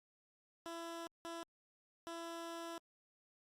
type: tone bursts at uneven times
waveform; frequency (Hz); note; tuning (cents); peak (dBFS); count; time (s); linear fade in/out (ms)
15% pulse; 334.9; E4; +27; -38; 3; 0.66-1.07 / 1.25-1.43 / 2.07-2.78; 0
effects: low-pass 12000 Hz 12 dB/octave + Opus 48 kbps